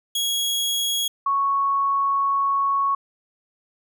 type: tone pair in turn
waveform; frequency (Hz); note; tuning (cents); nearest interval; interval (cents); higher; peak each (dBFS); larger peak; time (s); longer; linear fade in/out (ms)
sawtooth / sine; 3319 / 1107.6; G#7 / C#6; -2 / -2; octave + perfect fifth; 1900; first; -18 / -18; neither; 0.15-1.08 / 1.26-2.95; second; 5
effects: none